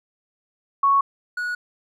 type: tone pair in turn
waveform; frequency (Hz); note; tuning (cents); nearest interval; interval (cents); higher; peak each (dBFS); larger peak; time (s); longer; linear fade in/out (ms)
sine / triangle; 1108.7 / 1460.3; C#6 / F#6; 0 / -23; perfect fourth; 477; second; -14 / -22; first; 0.83-1.01 / 1.37-1.55; neither; 5
effects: none